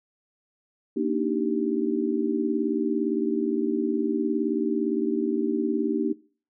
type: chord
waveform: sine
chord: Eb major seventh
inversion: second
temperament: just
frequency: 233.3 / 291.7 / 311.1 / 388.9 Hz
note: Bb3 / D4 / Eb4 / G4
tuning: +2 / -12 / 0 / -14 cents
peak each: -28 dBFS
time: 0.96-6.13 s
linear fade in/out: 10 ms
effects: noise-tail reverb RT60 0.4 s tail -20 dB re dry